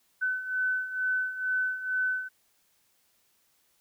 sine beating tone pair, 1510 / 1512.2 Hz, F#6 / F#6, +35 / +37 cents, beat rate 2.2 Hz, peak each -33 / -28 dBFS, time 0.21-2.29 s, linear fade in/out 20 ms, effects white hiss -69 dBFS RMS until 3.8 s

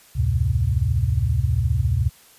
sine tone cluster, 69.7 / 84.3 / 103.6 / 126 Hz, C#2 / E2 / G#2 / B2, +10 / +39 / -4 / +35 cents, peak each -23 dBFS, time 0.15-2.1 s, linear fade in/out 20 ms, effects white hiss -51 dBFS RMS until 2.38 s + resampled to 32000 Hz

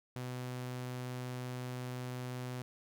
sawtooth tone, 125.6 Hz, B2, 30 cents sharp, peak -35 dBFS, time 0.16-2.62 s, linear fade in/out 0 ms, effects none

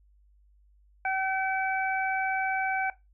harmonic tone, 765 Hz, G5, 42 cents flat, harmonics 1 / 2 / 3, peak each -28 / -31 / -33 dBFS, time 1.05-2.9 s, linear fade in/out 2 ms, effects noise-tail reverb RT60 0.2 s tail -17 dB re dry + added 50 Hz sine -58 dBFS peak until 3.13 s

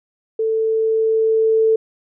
sine tone with level ramp, 443.5 Hz, A4, 14 cents sharp, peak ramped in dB -16 to -11 dBFS, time 0.39-1.76 s, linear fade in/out 5 ms, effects none

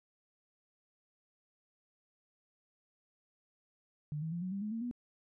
sine tone with pitch steps, 149.7 / 160.44 / 171.96 / 184.3 / 197.53 / 211.7 / 226.9 / 243.2 Hz, D3 / E3 / F3 / F#3 / G3 / G#3 / A#3 / B3, +33 / -47 / -27 / -7 / +13 / +33 / -47 / -26 cents, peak -35 dBFS, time 4.12-4.912 s, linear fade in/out 0 ms, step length 99 ms, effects none

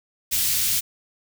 white band-stop noise, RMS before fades -22 dBFS, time 0.31-0.81 s, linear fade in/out 20 ms, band 140 to 2800 Hz, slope 12 dB/octave, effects none

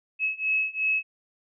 sine beating tone pair, 2576 / 2578.8 Hz, E7 / E7, -41 / -39 cents, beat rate 2.8 Hz, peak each -27 / -26 dBFS, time 0.19-1.03 s, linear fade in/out 50 ms, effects none

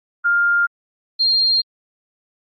sine tone pair in turn, 1403 / 4204 Hz, F6 / C8, +8 / +7 cents, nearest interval octave + perfect fifth, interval 1899 cents, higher second, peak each -13 dBFS, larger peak neither, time 0.24-0.67 / 1.19-1.62 s, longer neither, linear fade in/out 20 ms, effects Opus 48 kbps

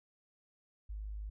sine tone, 51.91 Hz, G#1, in tune, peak -39 dBFS, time 0.89-1.3 s, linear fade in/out 10 ms, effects none

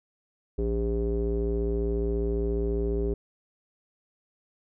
square tone with low-pass filter, 57.3 Hz, A#1, 29 cents flat, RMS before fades -27 dBFS, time 0.58-3.14 s, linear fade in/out 5 ms, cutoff 410 Hz, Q 6.5, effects none

